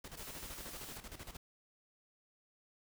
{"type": "noise with tremolo", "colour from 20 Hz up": "pink", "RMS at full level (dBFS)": -48, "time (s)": [0.04, 1.37], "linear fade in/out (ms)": 5, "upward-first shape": "square", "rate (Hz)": 13, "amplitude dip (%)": 70}
{"type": "noise", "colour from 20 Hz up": "white", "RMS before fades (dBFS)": -50, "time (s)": [0.17, 0.98], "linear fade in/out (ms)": 5}
{"effects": []}